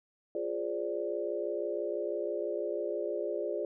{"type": "chord", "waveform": "sine", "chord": "D half-diminished seventh", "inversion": "first", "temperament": "equal with one note detuned", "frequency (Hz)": [349.2, 415.3, 527.5, 587.3], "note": ["F4", "Ab4", "C5", "D5"], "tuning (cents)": [0, 0, 14, 0], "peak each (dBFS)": [-37, -36, -39, -36], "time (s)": [0.35, 3.65], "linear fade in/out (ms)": 2, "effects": []}